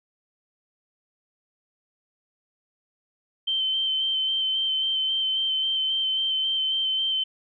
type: tone with vibrato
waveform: sine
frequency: 3102 Hz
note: G7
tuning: 19 cents flat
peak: -22 dBFS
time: 3.47-7.24 s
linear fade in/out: 10 ms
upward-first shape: square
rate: 3.7 Hz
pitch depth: 15 cents each way
effects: none